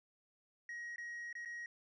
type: tone with dropouts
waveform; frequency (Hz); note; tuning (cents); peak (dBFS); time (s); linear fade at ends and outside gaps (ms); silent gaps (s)
sine; 1892; A#6; +25; -40; 0.69-1.66; 2; 0.96-0.981 / 1.328-1.352 / 1.45-1.457
effects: tanh soft clip ceiling -42 dBFS